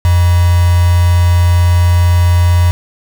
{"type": "tone with quantisation", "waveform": "sine", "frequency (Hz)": 87.8, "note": "F2", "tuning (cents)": 10, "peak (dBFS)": -6, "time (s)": [0.05, 2.71], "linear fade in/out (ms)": 0, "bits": 3, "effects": []}